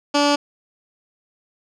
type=tone with low-pass filter; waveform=15% pulse; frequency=289.1 Hz; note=D4; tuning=27 cents flat; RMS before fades=-17 dBFS; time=0.14-0.36 s; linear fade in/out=10 ms; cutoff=5400 Hz; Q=1.9; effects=none